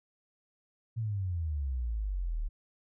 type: exponential sweep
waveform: sine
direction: down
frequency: 116.8 to 36.17 Hz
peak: -30 dBFS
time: 0.96-2.49 s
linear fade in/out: 20 ms
effects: none